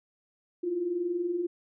sine tone pair together, 331.1 / 351.8 Hz, E4 / F4, +8 / +13 cents, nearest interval minor second, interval 105 cents, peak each -36 / -28 dBFS, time 0.63-1.47 s, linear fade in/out 10 ms, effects none

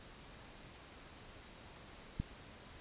click, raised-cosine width 5 ms, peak -24 dBFS, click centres 2.2 s, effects pink hiss -55 dBFS RMS until 2.8 s + resampled to 8000 Hz

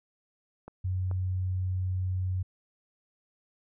clicks, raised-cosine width 1 ms, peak -29 dBFS, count 2, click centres 0.68 / 1.113 s
sine tone, 92.5 Hz, F#2, in tune, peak -27 dBFS, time 0.84-2.43 s, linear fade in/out 10 ms
effects none

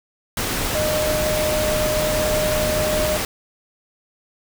sine tone in noise, 613 Hz, D#5, 26 cents flat, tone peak -20 dBFS, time 0.75-3.17 s, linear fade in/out 2 ms, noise pink, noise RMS -23 dBFS, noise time 0.37-3.25 s, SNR 0 dB, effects none

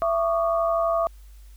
sine tone cluster, 668 / 1123 / 1215 Hz, E5 / C#6 / D#6, +23 / +22 / -42 cents, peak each -21 / -28 / -28 dBFS, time 0.02-1.07 s, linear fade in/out 0 ms, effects added 50 Hz sine -43 dBFS peak until 1.56 s + white hiss -60 dBFS RMS until 1.56 s

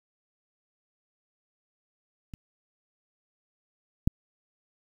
clicks, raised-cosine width 5 ms, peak -28 / -9 dBFS, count 2, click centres 2.338 / 4.075 s, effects 8-bit

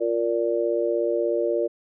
sine chord, Bb major, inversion second, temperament just, 349.6 / 466.2 / 582.7 Hz, F4 / Bb4 / D5, +2 / 0 / -14 cents, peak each -25 dBFS, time 0-1.68 s, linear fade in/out 20 ms, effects none

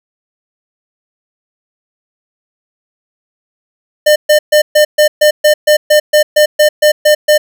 square tone bursts, 603 Hz, D5, 46 cents sharp, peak -5 dBFS, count 15, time 4.06-7.38 s, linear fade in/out 10 ms, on 100 ms, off 130 ms, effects none

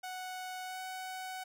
sawtooth tone with pitch glide, 740 to 747.7 Hz, F#5 to F#5, 0 to +18 cents, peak -36 dBFS, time 0.03-1.44 s, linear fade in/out 10 ms, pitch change +18 cents, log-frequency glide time 0.65-0.8 s, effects none

